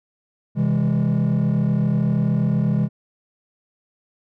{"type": "chord", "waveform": "triangle", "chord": "C augmented", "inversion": "none", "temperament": "just", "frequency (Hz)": [130.81, 163.52, 204.4], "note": ["C3", "E3", "G#3"], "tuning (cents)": [0, -14, -27], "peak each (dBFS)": -18, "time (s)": [0.55, 2.89], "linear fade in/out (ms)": 50, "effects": ["tanh soft clip ceiling -11 dBFS"]}